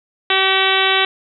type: harmonic tone with a mistuned harmonic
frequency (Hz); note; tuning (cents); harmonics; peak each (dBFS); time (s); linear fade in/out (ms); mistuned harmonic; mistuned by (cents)
382.9; G4; -41; 1 / 2 / 3 / 4 / 5 / 6 / 7 / 8 / 9 / 10; -22 / -22 / -22 / -22 / -22 / -22 / -22 / -22 / -22 / -22; 0.3-1.05; 2; 6; -17
effects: none